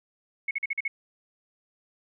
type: tone bursts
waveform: sine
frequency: 2194 Hz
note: C#7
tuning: 18 cents flat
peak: -25 dBFS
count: 6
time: 0.48-0.88 s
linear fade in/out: 5 ms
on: 30 ms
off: 44 ms
effects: none